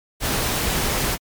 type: noise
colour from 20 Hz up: pink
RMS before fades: -22 dBFS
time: 0.2-1.18 s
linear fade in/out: 50 ms
effects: MP3 96 kbps